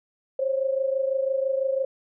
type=tone pair together; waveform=sine; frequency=530 / 556 Hz; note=C5 / C#5; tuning=+22 / +5 cents; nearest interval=minor second; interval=83 cents; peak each=-23 / -28 dBFS; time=0.39-1.85 s; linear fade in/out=5 ms; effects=none